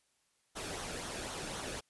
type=noise with flanger; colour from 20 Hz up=pink; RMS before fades=-41 dBFS; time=0.55-1.81 s; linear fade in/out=20 ms; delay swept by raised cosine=0.4 to 1.03 ms; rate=3.9 Hz; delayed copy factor=-0.5; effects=white hiss -75 dBFS RMS until 1.89 s + resampled to 24000 Hz